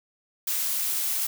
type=noise; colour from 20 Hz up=blue; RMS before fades=-27 dBFS; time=0.47-1.27 s; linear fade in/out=5 ms; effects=none